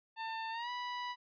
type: tone with pitch glide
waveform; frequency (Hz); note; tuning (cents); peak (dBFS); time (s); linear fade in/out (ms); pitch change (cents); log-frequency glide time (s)
sawtooth; 896 to 982.8; A5 to B5; +31 to -9; -34; 0.16-1.16; 50; +160; 0.51-0.7
effects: resampled to 11025 Hz